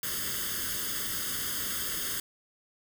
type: noise with comb filter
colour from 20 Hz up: white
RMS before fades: -33 dBFS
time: 0.03-2.2 s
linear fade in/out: 2 ms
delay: 0.61 ms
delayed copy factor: +0.9
effects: none